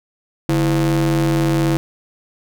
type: ring-modulated tone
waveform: square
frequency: 92.5 Hz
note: F#2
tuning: in tune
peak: -12 dBFS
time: 0.49-1.77 s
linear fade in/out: 0 ms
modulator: 237 Hz
effects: none